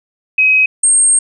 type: tone pair in turn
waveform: sine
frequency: 2535 / 8527 Hz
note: D#7 / C9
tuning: +32 / +32 cents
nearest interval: octave + major sixth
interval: 2100 cents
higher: second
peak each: -7 dBFS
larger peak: neither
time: 0.38-0.66 / 0.83-1.19 s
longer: second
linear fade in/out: 5 ms
effects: none